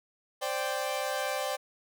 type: chord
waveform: sawtooth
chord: C suspended second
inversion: none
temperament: equal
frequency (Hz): 523.3 / 587.3 / 784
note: C5 / D5 / G5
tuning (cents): 0 / 0 / 0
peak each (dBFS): -31 / -30 / -31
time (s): 0.41-1.57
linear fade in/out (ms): 20
effects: none